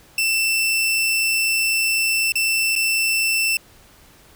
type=tone with dropouts; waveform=sawtooth; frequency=2672 Hz; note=E7; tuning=23 cents sharp; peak=-14 dBFS; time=0.18-3.57 s; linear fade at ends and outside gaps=2 ms; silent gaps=2.321-2.355 / 2.754-2.761 s; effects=pink hiss -50 dBFS RMS until 4.35 s